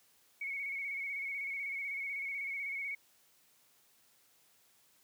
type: tone with vibrato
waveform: sine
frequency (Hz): 2217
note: C#7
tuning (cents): 0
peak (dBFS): -36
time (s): 0.41-2.95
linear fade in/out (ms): 5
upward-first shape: square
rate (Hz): 16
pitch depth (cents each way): 32
effects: white hiss -68 dBFS RMS until 5.03 s + high-pass 80 Hz 12 dB/octave